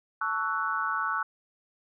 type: chord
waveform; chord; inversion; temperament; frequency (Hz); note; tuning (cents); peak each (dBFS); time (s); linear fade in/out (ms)
sine; F# minor seventh; first; equal with one note detuned; 880 / 1119 / 1318.5 / 1480; A5 / C#6 / E6 / F#6; 0 / +16 / 0 / 0; -36 / -32 / -31 / -31; 0.21-1.23; 5
effects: none